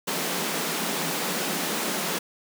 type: high-pass noise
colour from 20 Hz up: pink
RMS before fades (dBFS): -28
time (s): 0.07-2.19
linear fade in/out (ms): 10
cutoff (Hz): 160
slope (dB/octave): 96
effects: none